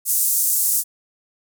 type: band-pass noise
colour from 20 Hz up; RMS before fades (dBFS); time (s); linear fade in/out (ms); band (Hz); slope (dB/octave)
white; -19; 0.05-0.84; 50; 7100 to 16000; 24
effects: none